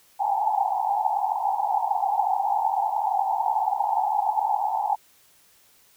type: band-pass noise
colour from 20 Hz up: pink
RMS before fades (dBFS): -24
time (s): 0.19-4.96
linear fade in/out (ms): 20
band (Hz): 770 to 880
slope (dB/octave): 96
effects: white hiss -58 dBFS RMS until 5.96 s